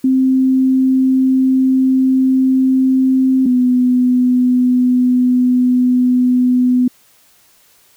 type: tone pair in turn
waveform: sine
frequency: 261.6 / 250 Hz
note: C4 / B3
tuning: 0 / +21 cents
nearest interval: minor second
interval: 79 cents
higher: first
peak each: -9 dBFS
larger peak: neither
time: 0.04-3.46 / 3.46-6.88 s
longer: neither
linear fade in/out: 5 ms
effects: white hiss -51 dBFS RMS until 7.96 s